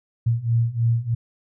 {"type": "beating tone pair", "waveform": "sine", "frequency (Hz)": [114.6, 117.8], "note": ["A#2", "A#2"], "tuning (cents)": [-29, 19], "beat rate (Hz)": 3.2, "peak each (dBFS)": [-22, -20], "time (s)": [0.26, 1.15], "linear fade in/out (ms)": 10, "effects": []}